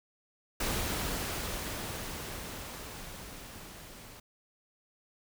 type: noise with level ramp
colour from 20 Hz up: pink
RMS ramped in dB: -32 to -50 dBFS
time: 0.6-4.2 s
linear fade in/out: 5 ms
effects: none